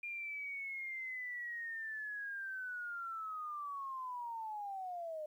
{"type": "linear sweep", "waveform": "sine", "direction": "down", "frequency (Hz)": [2412, 600], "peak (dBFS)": -40, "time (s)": [0.03, 5.26], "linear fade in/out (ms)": 5, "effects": ["12-bit"]}